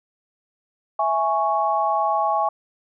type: chord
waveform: sine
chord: C# minor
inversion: first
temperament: equal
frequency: 659.3 / 830.6 / 1108.7 Hz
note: E5 / G#5 / C#6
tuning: 0 / 0 / 0 cents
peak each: -24 / -21 / -23 dBFS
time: 0.99-2.49 s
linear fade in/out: 5 ms
effects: none